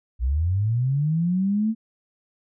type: linear sweep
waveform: sine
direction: up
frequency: 56.5 to 226.4 Hz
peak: -19 dBFS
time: 0.19-1.75 s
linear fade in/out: 50 ms
effects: none